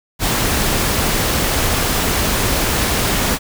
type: noise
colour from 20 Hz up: pink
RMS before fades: -17 dBFS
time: 0.19-3.39 s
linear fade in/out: 50 ms
effects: none